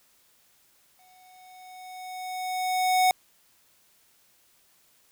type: tone with exponential growth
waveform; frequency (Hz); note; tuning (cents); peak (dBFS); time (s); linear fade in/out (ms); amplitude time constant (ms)
square; 740; F#5; 0; -18; 0.99-3.11; 1; 460
effects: white hiss -63 dBFS RMS until 5.11 s